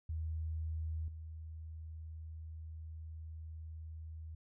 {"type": "tone with level steps", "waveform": "sine", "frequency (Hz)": 79.7, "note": "D#2", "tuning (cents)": 42, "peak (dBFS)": [-36, -44], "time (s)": [0.09, 4.35], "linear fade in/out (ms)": 5, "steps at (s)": 1.08, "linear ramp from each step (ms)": 2, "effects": []}